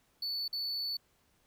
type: tone with dropouts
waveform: triangle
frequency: 4467 Hz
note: C#8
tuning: 12 cents sharp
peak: -32 dBFS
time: 0.22-0.97 s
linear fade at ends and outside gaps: 5 ms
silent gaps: 0.48-0.528 s
effects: pink hiss -71 dBFS RMS until 1.46 s